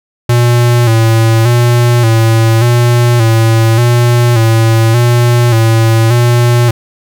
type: tone with vibrato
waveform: square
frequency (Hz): 116.54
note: A#2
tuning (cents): 0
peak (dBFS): -6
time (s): 0.29-6.71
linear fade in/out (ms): 5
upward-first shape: square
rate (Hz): 0.86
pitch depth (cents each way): 55
effects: none